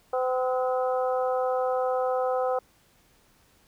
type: harmonic tone with a mistuned harmonic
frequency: 255.4 Hz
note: C4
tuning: 42 cents flat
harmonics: 2 / 3 / 4 / 5 / 6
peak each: -25 / -29 / -37 / -34 / -47 dBFS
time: 0.13-2.59 s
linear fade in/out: 5 ms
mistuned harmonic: 6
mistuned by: -88 cents
effects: pink hiss -62 dBFS RMS until 3.67 s